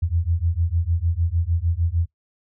sine beating tone pair, 81.4 / 88 Hz, E2 / F2, -21 / +14 cents, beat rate 6.6 Hz, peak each -22 dBFS, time 0.02-2.06 s, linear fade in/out 10 ms, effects noise-tail reverb RT60 0.1 s tail -19 dB re dry

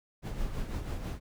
brown noise with tremolo, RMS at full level -33 dBFS, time 0.22-1.2 s, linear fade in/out 50 ms, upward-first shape sine, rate 6.1 Hz, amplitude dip 50%, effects none

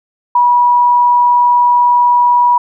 sine tone, 971 Hz, B5, 30 cents flat, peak -6 dBFS, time 0.35-2.58 s, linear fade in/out 5 ms, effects none

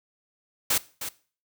white noise with echo, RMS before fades -23 dBFS, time 0.7-0.78 s, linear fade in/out 5 ms, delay 310 ms, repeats 1, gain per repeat -10 dB, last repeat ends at 1.09 s, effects noise-tail reverb RT60 0.4 s tail -19 dB re dry

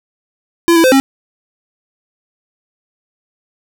square tone with pitch steps, 338.9 / 330.7 / 516 / 270.2 Hz, E4 / E4 / C5 / C#4, +48 / +6 / -24 / -44 cents, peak -7 dBFS, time 0.68-1 s, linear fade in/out 0 ms, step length 80 ms, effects none

